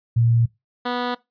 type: tone pair in turn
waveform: sine / 10% pulse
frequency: 116.54 / 245.5 Hz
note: A#2 / B3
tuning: 0 / -10 cents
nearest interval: octave + minor second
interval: 1290 cents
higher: second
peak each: -14 dBFS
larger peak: neither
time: 0.16-0.46 / 0.85-1.15 s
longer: neither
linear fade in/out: 10 ms
effects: noise-tail reverb RT60 0.2 s tail -21 dB re dry + resampled to 11025 Hz